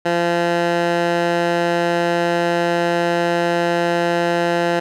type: tone with band-pass filter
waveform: 15% pulse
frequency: 171.8 Hz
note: F3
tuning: 28 cents flat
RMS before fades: -18 dBFS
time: 0.05-4.8 s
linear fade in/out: 10 ms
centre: 1000 Hz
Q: 0.51
effects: none